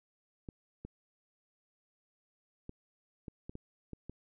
clicks, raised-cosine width 3 ms, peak -30 dBFS, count 8, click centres 0.488 / 0.85 / 2.694 / 3.282 / 3.495 / 3.554 / 3.933 / 4.096 s, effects none

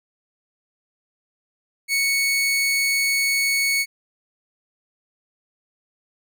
sawtooth tone, 2217 Hz, C#7, in tune, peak -15 dBFS, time 1.88-3.86 s, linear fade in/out 50 ms, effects none

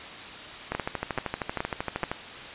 two click trains, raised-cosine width 0.5 ms, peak -13 / -12 dBFS, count 19 / 4, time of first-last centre 0.72-2.115 / 0.75-2.032 s, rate 12.9 / 2.34 Hz, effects white hiss -40 dBFS RMS until 2.54 s + resampled to 8000 Hz

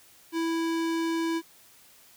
square tone with low-pass filter, 329.6 Hz, E4, in tune, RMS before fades -28 dBFS, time 0.32-1.42 s, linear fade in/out 50 ms, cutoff 9200 Hz, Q 0.51, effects white hiss -56 dBFS RMS until 2.16 s

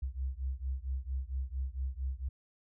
sine beating tone pair, 63.8 / 68.2 Hz, C2 / C#2, -43 / -28 cents, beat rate 4.4 Hz, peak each -36 / -37 dBFS, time 0.02-2.29 s, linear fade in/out 10 ms, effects none

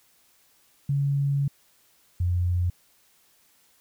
sine tone pair in turn, 140.5 / 88.57 Hz, C#3 / F2, +24 / +25 cents, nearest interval minor sixth, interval 799 cents, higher first, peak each -21 dBFS, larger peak neither, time 0.89-1.48 / 2.2-2.7 s, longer first, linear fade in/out 5 ms, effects white hiss -62 dBFS RMS until 3.8 s

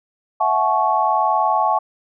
sine chord, F# minor seventh, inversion third, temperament equal with one note detuned, 659.3 / 740 / 859.9 / 1108.7 Hz, E5 / F#5 / A5 / C#6, 0 / 0 / -40 / 0 cents, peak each -23 / -21 / -18 / -20 dBFS, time 0.4-1.79 s, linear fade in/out 10 ms, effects none

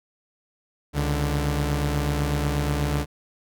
sawtooth tone pair together, 69.34 / 146.83 Hz, C#2 / D3, +1 / 0 cents, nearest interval octave + minor second, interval 1299 cents, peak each -21 dBFS, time 0.93-3.06 s, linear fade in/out 50 ms, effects none

